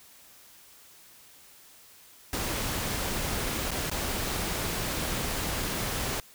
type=noise with dropouts; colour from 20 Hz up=pink; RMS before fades=-31 dBFS; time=2.33-6.2 s; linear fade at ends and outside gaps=1 ms; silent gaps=3.708-3.715 / 3.899-3.914 s; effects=white hiss -54 dBFS RMS until 6.34 s